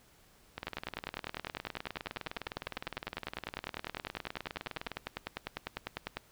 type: two click trains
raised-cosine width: 0.3 ms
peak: -19 / -22 dBFS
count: 56 / 86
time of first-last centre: 0.67-6.17 / 0.58-4.917 s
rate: 10 / 19.6 Hz
effects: pink hiss -63 dBFS RMS until 6.31 s